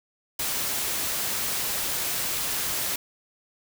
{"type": "noise", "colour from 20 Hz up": "white", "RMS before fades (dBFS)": -28, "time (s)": [0.39, 2.96], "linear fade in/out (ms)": 5, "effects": []}